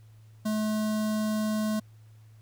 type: tone with notch filter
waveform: square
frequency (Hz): 214.9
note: A3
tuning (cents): -41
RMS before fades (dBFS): -28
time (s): 0.45-1.8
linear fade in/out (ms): 10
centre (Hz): 2300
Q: 1.4
effects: added 109 Hz sine -50 dBFS peak until 2.41 s + pink hiss -67 dBFS RMS until 2.41 s